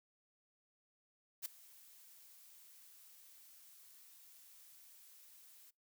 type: noise with ADSR envelope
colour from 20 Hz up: blue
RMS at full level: -39 dBFS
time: 1.42-5.71 s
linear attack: 35 ms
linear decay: 7 ms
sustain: -22 dB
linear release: 14 ms
effects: noise-tail reverb RT60 0.2 s tail -24 dB re dry